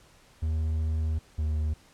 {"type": "tone pair in turn", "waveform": "triangle", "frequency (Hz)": [78.9, 76.83], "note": ["D#2", "D#2"], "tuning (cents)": [25, -21], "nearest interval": "unison", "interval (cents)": 46, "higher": "first", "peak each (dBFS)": -23, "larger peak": "neither", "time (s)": [[0.42, 1.19], [1.38, 1.74]], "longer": "first", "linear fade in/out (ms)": 10, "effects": ["pink hiss -58 dBFS RMS until 1.93 s", "low-pass 10000 Hz 12 dB/octave"]}